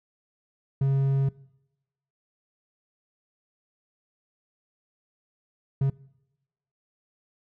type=tone bursts at uneven times; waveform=triangle; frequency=136.5 Hz; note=C#3; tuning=26 cents flat; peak=-18 dBFS; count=2; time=0.81-1.29 / 5.81-5.9 s; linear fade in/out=5 ms; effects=noise-tail reverb RT60 0.9 s tail -22 dB re dry